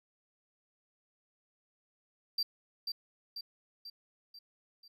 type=tone with echo; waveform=triangle; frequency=4699 Hz; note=D8; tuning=in tune; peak=-28 dBFS; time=2.38-2.43 s; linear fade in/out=5 ms; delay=490 ms; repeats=5; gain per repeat=-5 dB; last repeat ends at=4.88 s; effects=none